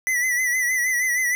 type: tone with vibrato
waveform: square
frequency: 1986 Hz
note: B6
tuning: 9 cents sharp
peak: -20 dBFS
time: 0.07-1.35 s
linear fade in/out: 0 ms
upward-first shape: sine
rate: 6.4 Hz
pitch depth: 60 cents each way
effects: none